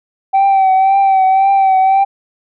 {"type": "tone with vibrato", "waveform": "sine", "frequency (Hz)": 772, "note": "G5", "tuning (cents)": -27, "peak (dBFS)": -5, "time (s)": [0.33, 2.05], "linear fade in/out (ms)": 20, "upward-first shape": "triangle", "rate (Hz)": 1.9, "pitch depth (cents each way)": 41, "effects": ["tanh soft clip ceiling -6 dBFS"]}